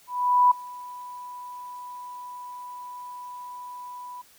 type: tone with ADSR envelope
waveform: sine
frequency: 987.8 Hz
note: B5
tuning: in tune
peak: -13 dBFS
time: 0.07-4.22 s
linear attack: 440 ms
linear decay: 8 ms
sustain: -23 dB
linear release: 11 ms
effects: white hiss -56 dBFS RMS until 4.38 s